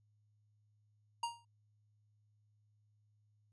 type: tone with exponential decay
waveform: square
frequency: 938 Hz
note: A#5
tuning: 11 cents sharp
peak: -33 dBFS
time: 1.23-1.45 s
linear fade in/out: 5 ms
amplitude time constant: 46 ms
effects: added 105 Hz sine -70 dBFS peak until 3.52 s + resampled to 24000 Hz